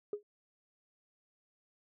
sine tone with exponential decay, 414.1 Hz, G#4, 5 cents flat, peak -29 dBFS, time 0.13-0.23 s, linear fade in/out 2 ms, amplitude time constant 20 ms, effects tanh soft clip ceiling -28 dBFS

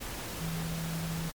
sine tone in noise, 163.9 Hz, E3, 10 cents flat, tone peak -33 dBFS, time 0.4-1.3 s, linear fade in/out 20 ms, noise pink, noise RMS -39 dBFS, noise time 0-1.32 s, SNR +3 dB, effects MP3 96 kbps

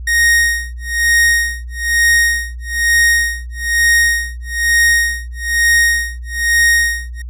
45% pulse tone with tremolo, 1864.7 Hz, A#6, in tune, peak -8 dBFS, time 0.07-7.22 s, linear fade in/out 5 ms, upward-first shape sine, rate 1.1 Hz, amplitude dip 100%, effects added 60 Hz sine -24 dBFS peak until 7.29 s + resampled to 32000 Hz

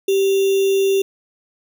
sine tone with sample-and-hold, 389.8 Hz, G4, 10 cents flat, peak -13 dBFS, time 0.08-1.02 s, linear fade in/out 5 ms, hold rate 3150 Hz, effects none

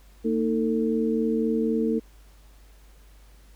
sine tone cluster, 228.6 / 312.5 / 447.5 Hz, A#3 / D#4 / A4, -34 / +8 / +29 cents, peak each -24 / -28 / -26 dBFS, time 0.24-2 s, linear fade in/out 20 ms, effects added 50 Hz sine -49 dBFS peak until 3.55 s + pink hiss -59 dBFS RMS until 3.55 s

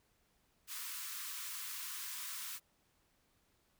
white high-pass noise, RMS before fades -44 dBFS, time 0.67-2.6 s, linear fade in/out 50 ms, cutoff 970 Hz, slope 96 dB/octave, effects pink hiss -75 dBFS RMS until 3.79 s

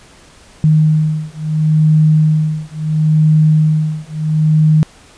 sine beating tone pair, 154.8 / 155.53 Hz, D#3 / D#3, -9 / 0 cents, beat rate 0.73 Hz, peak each -12 dBFS, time 0.64-4.83 s, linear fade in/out 0 ms, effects pink hiss -43 dBFS RMS until 5.17 s + resampled to 22050 Hz

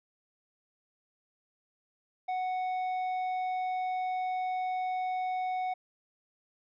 sine tone with tanh clipping, 740 Hz, F#5, in tune, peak -31 dBFS, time 2.28-5.74 s, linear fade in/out 10 ms, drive 7 dB, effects none

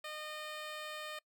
10% pulse tone with notch filter, 611 Hz, D#5, 32 cents flat, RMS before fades -44 dBFS, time 0.04-1.19 s, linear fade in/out 5 ms, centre 11000 Hz, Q 1.3, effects noise-tail reverb RT60 0.1 s tail -23 dB re dry

